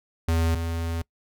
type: tone pair in turn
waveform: square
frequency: 82.41 / 83.13 Hz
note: E2 / E2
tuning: 0 / +15 cents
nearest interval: unison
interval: 15 cents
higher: second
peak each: -21 / -27 dBFS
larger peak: first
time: 0.28-0.55 / 0.55-1.02 s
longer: second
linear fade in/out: 5 ms
effects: noise-tail reverb RT60 0.1 s tail -24 dB re dry